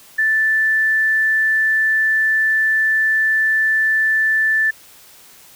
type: tone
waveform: sine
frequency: 1760 Hz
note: A6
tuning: in tune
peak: -13 dBFS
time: 0.18-4.71 s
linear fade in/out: 10 ms
effects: white hiss -45 dBFS RMS until 5.55 s